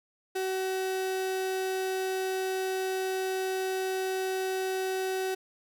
35% pulse tone, 377.7 Hz, F#4, 36 cents sharp, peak -27 dBFS, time 0.35-5.35 s, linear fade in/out 10 ms, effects none

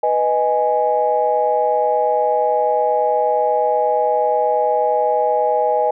sine chord, G# minor, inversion first, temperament equal, 493.9 / 622.3 / 830.6 Hz, B4 / D#5 / G#5, 0 / 0 / 0 cents, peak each -19 / -18 / -17 dBFS, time 0.03-5.91 s, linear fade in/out 5 ms, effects tanh soft clip ceiling -4 dBFS

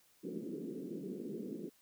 white band-pass noise, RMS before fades -43 dBFS, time 0.23-1.7 s, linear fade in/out 20 ms, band 170 to 420 Hz, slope 48 dB/octave, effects white hiss -69 dBFS RMS until 1.81 s

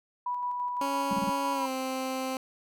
sine tone with tremolo, 982 Hz, B5, 10 cents flat, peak -28 dBFS, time 0.26-1.66 s, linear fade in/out 5 ms, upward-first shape square, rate 5.9 Hz, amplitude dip 25%
15% pulse tone with pitch glide, 277.2 to 261.6 Hz, C#4 to C4, 0 to 0 cents, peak -24 dBFS, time 0.81-2.37 s, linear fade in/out 2 ms, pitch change -100 cents, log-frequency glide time 1.53-1.7 s
sine tone bursts, 204.7 Hz, G#3, 25 cents flat, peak -27 dBFS, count 4, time 1.11-1.295 s, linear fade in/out 2 ms, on 23 ms, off 31 ms
effects none

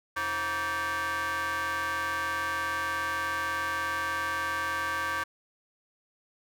35% pulse ring-modulated tone, 205.9 Hz, G#3, 15 cents flat, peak -24 dBFS, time 0.16-5.24 s, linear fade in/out 10 ms, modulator 1360 Hz, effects none

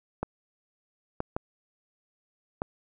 clicks, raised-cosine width 1 ms, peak -15 dBFS, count 4, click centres 0.23 / 1.204 / 1.365 / 2.619 s, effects none

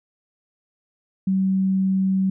sine tone, 190.7 Hz, G3, 47 cents flat, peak -17 dBFS, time 1.27-2.3 s, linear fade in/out 5 ms, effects none

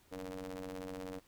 sawtooth ring-modulated tone, 92.5 Hz, F#2, in tune, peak -35 dBFS, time 0.11-1.2 s, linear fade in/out 20 ms, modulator 378 Hz, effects pink hiss -67 dBFS RMS until 1.27 s

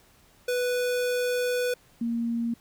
square / sine tone pair in turn, 493.9 / 233.1 Hz, B4 / A#3, 0 / 0 cents, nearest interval octave + minor second, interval 1300 cents, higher first, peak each -25 dBFS, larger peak neither, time 0.48-1.74 / 2.01-2.54 s, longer first, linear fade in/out 5 ms, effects pink hiss -59 dBFS RMS until 2.6 s

